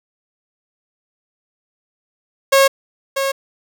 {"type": "tone with echo", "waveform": "sawtooth", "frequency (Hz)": 545, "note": "C#5", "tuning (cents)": -29, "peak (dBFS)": -5, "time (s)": [2.52, 2.68], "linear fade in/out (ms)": 10, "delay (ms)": 640, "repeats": 1, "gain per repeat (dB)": -8, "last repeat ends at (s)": 3.32, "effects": []}